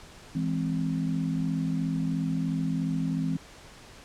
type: chord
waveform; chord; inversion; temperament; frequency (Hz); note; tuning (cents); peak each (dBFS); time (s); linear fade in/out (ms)
sine; E augmented; none; equal; 164.81 / 207.7 / 261.6; E3 / G#3 / B#3; 0 / 0 / 0; -28 / -34 / -30; 0.35-3.37; 5
effects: pink hiss -49 dBFS RMS until 4.04 s + low-pass 8000 Hz 12 dB/octave